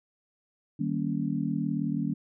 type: chord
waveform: sine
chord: Eb dominant seventh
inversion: none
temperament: just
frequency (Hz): 155.56 / 194.45 / 233.3 / 280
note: Eb3 / G3 / Bb3 / Db4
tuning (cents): 0 / -14 / +2 / +18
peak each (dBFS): -32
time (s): 0.79-2.14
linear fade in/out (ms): 10
effects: none